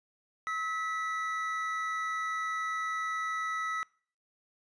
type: tone pair together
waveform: triangle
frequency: 1289 / 1961.7 Hz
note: E6 / B6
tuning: -39 / -12 cents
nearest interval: perfect fifth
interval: 727 cents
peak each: -31 / -34 dBFS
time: 0.47-3.83 s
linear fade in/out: 0 ms
effects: noise-tail reverb RT60 0.5 s tail -24 dB re dry + resampled to 22050 Hz